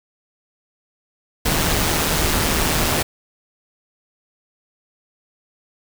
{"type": "noise with amplitude modulation", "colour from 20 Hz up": "pink", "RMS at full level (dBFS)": -17, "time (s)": [1.45, 3.03], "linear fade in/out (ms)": 10, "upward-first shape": "sine", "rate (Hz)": 156, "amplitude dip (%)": 45, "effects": []}